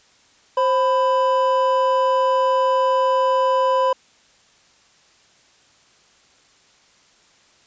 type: tone pair together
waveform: triangle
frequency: 527.1 / 1000 Hz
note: C5 / B5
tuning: +13 / +21 cents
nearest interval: major seventh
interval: 1108 cents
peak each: -16 dBFS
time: 0.57-3.93 s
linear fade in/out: 5 ms
effects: white hiss -55 dBFS RMS until 7.66 s + resampled to 16000 Hz